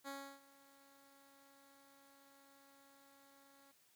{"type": "tone with ADSR envelope", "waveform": "10% pulse", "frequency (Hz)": 276.5, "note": "C#4", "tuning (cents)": -4, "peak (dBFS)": -36, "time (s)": [0.04, 3.72], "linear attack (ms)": 38, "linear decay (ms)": 320, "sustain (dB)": -21, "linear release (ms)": 12, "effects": ["white hiss -72 dBFS RMS until 3.95 s", "high-pass 60 Hz 12 dB/octave"]}